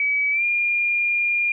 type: tone with pitch glide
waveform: sine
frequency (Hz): 2281 to 2410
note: C#7 to D7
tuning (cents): +49 to +44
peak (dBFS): -18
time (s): 0-1.52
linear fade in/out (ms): 2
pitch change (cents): +95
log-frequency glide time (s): 0.31-0.44
effects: none